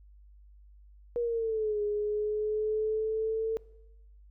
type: exponential two-way sweep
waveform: sine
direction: down then up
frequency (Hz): 480.3 to 414.7 to 447.2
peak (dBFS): -27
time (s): 1.16-3.57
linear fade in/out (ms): 0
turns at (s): 1.82
effects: noise-tail reverb RT60 0.9 s tail -21 dB re dry + added 50 Hz sine -52 dBFS peak until 4.3 s